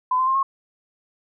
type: tone with pitch steps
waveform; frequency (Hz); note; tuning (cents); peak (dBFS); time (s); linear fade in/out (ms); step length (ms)
sine; 1013 / 1036.1 / 1059.7 / 1083.8; B5 / C6 / C6 / C#6; +44 / -17 / +22 / -39; -17; 0.11-0.43; 5; 80
effects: none